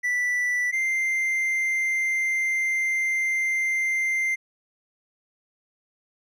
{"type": "tone pair in turn", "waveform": "triangle", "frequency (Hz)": [1971, 2090], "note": ["B6", "C7"], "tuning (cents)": [-4, -2], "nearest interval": "minor second", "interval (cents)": 102, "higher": "second", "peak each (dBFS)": -20, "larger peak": "neither", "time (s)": [[0.03, 0.72], [0.72, 4.36]], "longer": "second", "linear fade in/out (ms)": 20, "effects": []}